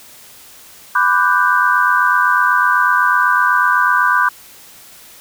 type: chord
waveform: sine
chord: G major seventh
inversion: first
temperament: equal with one note detuned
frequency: 997.5 / 1174.7 / 1480 / 1568 Hz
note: B5 / D6 / F#6 / G6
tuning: +17 / 0 / 0 / 0 cents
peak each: -16 dBFS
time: 0.95-4.29 s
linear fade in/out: 5 ms
effects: white hiss -41 dBFS RMS until 5.2 s